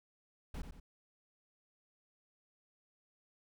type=noise with echo; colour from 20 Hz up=brown; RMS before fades=-40 dBFS; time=0.54-0.62 s; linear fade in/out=5 ms; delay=90 ms; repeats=2; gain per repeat=-7 dB; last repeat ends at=0.8 s; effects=none